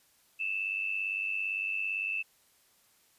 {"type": "tone with amplitude modulation", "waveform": "sine", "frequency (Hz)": 2641, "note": "E7", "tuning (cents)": 3, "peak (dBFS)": -27, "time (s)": [0.39, 2.23], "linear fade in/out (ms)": 20, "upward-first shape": "sine", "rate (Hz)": 97.7, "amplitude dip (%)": 70, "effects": ["white hiss -66 dBFS RMS until 3.18 s", "resampled to 32000 Hz"]}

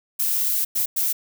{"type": "noise bursts at uneven times", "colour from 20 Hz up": "violet", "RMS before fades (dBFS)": -22, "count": 3, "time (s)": [[0.19, 0.65], [0.75, 0.86], [0.96, 1.13]], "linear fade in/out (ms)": 10, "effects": []}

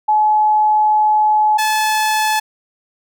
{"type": "tone pair in turn", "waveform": ["sine", "sawtooth"], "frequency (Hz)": [853, 863.4], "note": ["G#5", "A5"], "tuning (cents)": [46, -33], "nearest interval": "unison", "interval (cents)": 21, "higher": "second", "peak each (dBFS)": -10, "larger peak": "neither", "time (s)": [[0.08, 1.58], [1.58, 2.4]], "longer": "first", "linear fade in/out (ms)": 10, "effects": []}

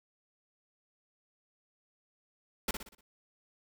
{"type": "noise with echo", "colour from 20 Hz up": "pink", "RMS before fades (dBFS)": -31, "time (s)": [2.68, 2.71], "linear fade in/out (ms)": 5, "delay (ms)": 60, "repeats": 5, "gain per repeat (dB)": -7, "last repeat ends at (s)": 3.01, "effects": []}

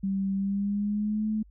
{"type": "tone with pitch glide", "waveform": "sine", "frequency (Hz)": [194.5, 215.8], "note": ["G3", "A3"], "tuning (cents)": [-13, -33], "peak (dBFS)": -25, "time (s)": [0.03, 1.43], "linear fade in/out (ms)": 10, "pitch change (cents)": 180, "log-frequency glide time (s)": [0.34, 1.28], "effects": ["added 50 Hz sine -51 dBFS peak until 1.5 s"]}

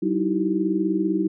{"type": "tone cluster", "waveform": "sine", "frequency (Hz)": [190.8, 306.9, 327.1, 382.5], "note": ["G3", "D#4", "E4", "G4"], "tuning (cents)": [-47, -24, -13, -42], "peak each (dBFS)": [-26, -25, -23, -29], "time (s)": [0.02, 1.28], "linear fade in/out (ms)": 10, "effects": []}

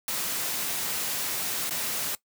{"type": "noise with dropouts", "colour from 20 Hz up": "white", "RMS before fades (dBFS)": -30, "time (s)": [0.08, 2.15], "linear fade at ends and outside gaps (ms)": 1, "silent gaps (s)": [1.695, 1.708], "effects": ["noise-tail reverb RT60 0.1 s tail -19 dB re dry", "high-pass 100 Hz 12 dB/octave"]}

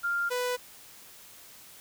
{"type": "tone pair in turn", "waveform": ["sine", "sawtooth"], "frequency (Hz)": [1396.9, 495.3], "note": ["F6", "B4"], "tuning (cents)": [0, 5], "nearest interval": "octave + tritone", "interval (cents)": 1795, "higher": "first", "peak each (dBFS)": [-26, -24], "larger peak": "second", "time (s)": [[0.03, 0.3], [0.3, 0.57]], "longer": "neither", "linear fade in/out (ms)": 20, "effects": ["white hiss -51 dBFS RMS until 1.8 s"]}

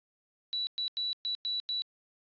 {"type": "tone bursts at uneven times", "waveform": "sine", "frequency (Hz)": 3940, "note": "B7", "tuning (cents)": -5, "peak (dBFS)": -30, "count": 6, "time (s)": [[0.53, 0.67], [0.78, 0.88], [0.97, 1.13], [1.25, 1.35], [1.45, 1.6], [1.69, 1.82]], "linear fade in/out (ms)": 0, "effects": ["resampled to 11025 Hz", "12-bit"]}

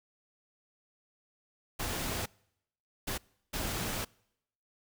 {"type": "noise bursts at uneven times", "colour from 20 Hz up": "pink", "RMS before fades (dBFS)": -35, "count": 3, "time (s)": [[1.79, 2.26], [3.07, 3.18], [3.53, 4.05]], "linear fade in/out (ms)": 10, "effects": ["noise-tail reverb RT60 0.8 s tail -26 dB re dry"]}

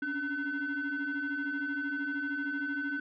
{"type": "tone cluster", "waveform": "sine", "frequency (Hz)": [276, 289, 1513], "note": ["C#4", "D4", "F#6"], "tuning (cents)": [-7, -28, 38], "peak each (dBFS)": [-38, -35, -32], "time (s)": [0.02, 3], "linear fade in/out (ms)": 5, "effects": ["tanh soft clip ceiling -27 dBFS"]}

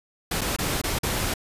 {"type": "noise with dropouts", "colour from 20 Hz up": "pink", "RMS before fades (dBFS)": -26, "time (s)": [0.31, 1.34], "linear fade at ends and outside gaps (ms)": 5, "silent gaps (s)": [[0.41, 0.414], [0.564, 0.586], [0.816, 0.837], [0.988, 1.032]], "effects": ["resampled to 32000 Hz"]}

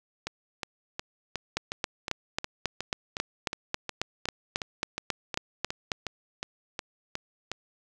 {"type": "two click trains", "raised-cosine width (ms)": 0.2, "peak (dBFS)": [-10, -15], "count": [17, 21], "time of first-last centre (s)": [[1.57, 5.918], [0.27, 7.516]], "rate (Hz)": [3.68, 2.76], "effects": []}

